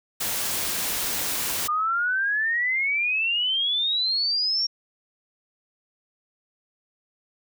white noise, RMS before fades -27 dBFS, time 0.2-1.68 s, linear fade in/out 10 ms
sine exponential sweep, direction up, 1200 to 5590 Hz, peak -21 dBFS, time 1.68-4.67 s, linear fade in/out 10 ms
effects none

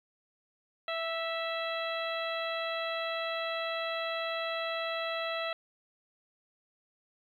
harmonic tone with a mistuned harmonic, 660 Hz, E5, 2 cents sharp, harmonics 1 / 2 / 3 / 4 / 5 / 6, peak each -35 / -38 / -40 / -41 / -42 / -43 dBFS, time 0.88-5.53 s, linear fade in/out 2 ms, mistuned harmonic 3, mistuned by -16 cents, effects 11-bit

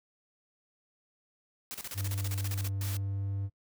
white noise with tremolo, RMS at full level -39 dBFS, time 1.71-2.69 s, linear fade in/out 0 ms, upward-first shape square, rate 15 Hz, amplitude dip 80%
triangle tone with pitch glide, 98 to 98.68 Hz, G2 to G2, 0 to +12 cents, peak -29 dBFS, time 1.94-3.5 s, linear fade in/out 50 ms, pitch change +12 cents, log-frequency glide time 2.65-3.24 s
white noise, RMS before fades -41 dBFS, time 2.81-2.97 s, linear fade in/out 2 ms
effects noise-tail reverb RT60 0.1 s tail -24 dB re dry

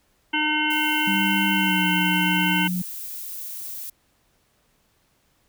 harmonic tone, 304.4 Hz, D#4, 38 cents flat, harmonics 1 / 3 / 5 / 7 / 9 / 10, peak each -27 / -27 / -27 / -27 / -27 / -27 dBFS, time 0.33-2.68 s, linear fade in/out 10 ms
violet noise, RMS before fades -34 dBFS, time 0.7-3.9 s, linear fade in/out 5 ms
sine tone with pitch glide, 196 to 180.77 Hz, G3 to F#3, 0 to -40 cents, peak -23 dBFS, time 1.07-2.82 s, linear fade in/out 5 ms, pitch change -140 cents, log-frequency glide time 1.54-1.87 s
effects pink hiss -65 dBFS RMS until 5.48 s

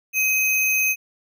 sine tone with sample-and-hold, 2532 Hz, D#7, 30 cents sharp, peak -17 dBFS, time 0.13-0.96 s, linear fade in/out 50 ms, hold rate 8820 Hz, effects none

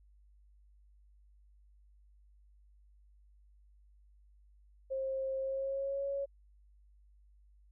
sine tone with pitch glide, 533 to 556 Hz, C5 to C#5, +32 to +5 cents, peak -33 dBFS, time 4.9-6.26 s, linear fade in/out 20 ms, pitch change +73 cents, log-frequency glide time 5.39-6.05 s, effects added 50 Hz sine -60 dBFS peak until 7.71 s

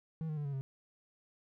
triangle tone with pitch steps, 160.6 / 153.61 / 146.93 / 140.54 / 134.43 Hz, E3 / D#3 / D3 / C#3 / C3, -45 / -22 / +1 / +24 / +47 cents, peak -33 dBFS, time 0.21-0.61 s, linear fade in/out 0 ms, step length 80 ms, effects none

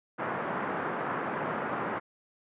white band-pass noise, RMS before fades -33 dBFS, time 0.18-2 s, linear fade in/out 20 ms, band 130 to 1500 Hz, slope 24 dB/octave, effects resampled to 8000 Hz

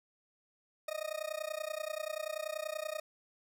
40% pulse tone with amplitude modulation, 620 Hz, D#5, 6 cents flat, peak -32 dBFS, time 0.88-3 s, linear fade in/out 5 ms, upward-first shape sine, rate 30.4 Hz, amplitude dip 95%, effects none

